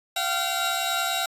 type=tone cluster; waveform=sawtooth; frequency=692 / 762 / 1381 / 3814 Hz; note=F5 / G5 / F6 / A#7; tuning=-16 / -49 / -20 / +39 cents; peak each=-26 dBFS; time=0.16-1.26 s; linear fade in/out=5 ms; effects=resampled to 32000 Hz